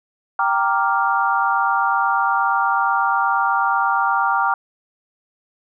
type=chord; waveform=sine; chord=G minor seventh; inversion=none; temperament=equal; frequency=784 / 932.3 / 1174.7 / 1396.9 Hz; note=G5 / Bb5 / D6 / F6; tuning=0 / 0 / 0 / 0 cents; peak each=-21 dBFS; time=0.39-4.54 s; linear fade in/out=2 ms; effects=none